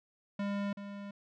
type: tone with echo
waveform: square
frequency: 201.3 Hz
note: G3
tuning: 46 cents sharp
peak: -33 dBFS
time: 0.39-0.73 s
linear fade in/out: 5 ms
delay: 380 ms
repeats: 1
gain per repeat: -9 dB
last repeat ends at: 1.11 s
effects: low-pass 3000 Hz 12 dB/octave